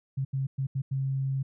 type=tone bursts at uneven times; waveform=sine; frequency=134.8 Hz; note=C#3; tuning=48 cents flat; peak=-26 dBFS; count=5; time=0.17-0.25 / 0.33-0.47 / 0.58-0.67 / 0.75-0.82 / 0.91-1.43 s; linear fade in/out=10 ms; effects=none